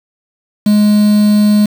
triangle tone with quantisation, 209.2 Hz, G#3, 13 cents sharp, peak -4 dBFS, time 0.66-1.66 s, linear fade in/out 5 ms, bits 4, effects none

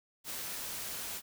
white noise, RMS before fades -40 dBFS, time 0.24-1.22 s, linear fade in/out 50 ms, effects none

